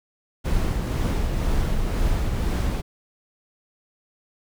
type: noise with tremolo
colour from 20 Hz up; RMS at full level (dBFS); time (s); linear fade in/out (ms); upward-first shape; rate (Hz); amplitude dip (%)
brown; -21; 0.44-2.82; 20; triangle; 2; 35
effects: none